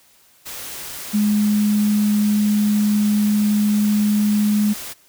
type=tone in noise; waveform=sine; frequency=209.1 Hz; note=G#3; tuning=12 cents sharp; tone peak=-14 dBFS; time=1.13-4.74 s; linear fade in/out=20 ms; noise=white; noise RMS=-32 dBFS; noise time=0.45-4.94 s; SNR=+15 dB; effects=white hiss -54 dBFS RMS until 5.08 s